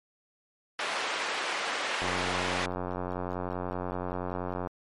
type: band-pass noise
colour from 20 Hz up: white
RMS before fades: -32 dBFS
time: 0.79-2.66 s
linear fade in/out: 2 ms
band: 450 to 2400 Hz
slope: 12 dB/octave
type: click train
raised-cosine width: 1 ms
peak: -19 dBFS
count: 241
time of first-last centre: 2.02-4.672 s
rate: 90.5 Hz
effects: MP3 48 kbps